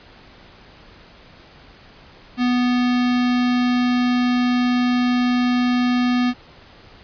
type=tone with notch filter; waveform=square; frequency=246.9 Hz; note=B3; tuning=in tune; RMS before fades=-18 dBFS; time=2.37-6.34 s; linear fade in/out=50 ms; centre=560 Hz; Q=1.1; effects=pink hiss -46 dBFS RMS until 7.03 s + resampled to 11025 Hz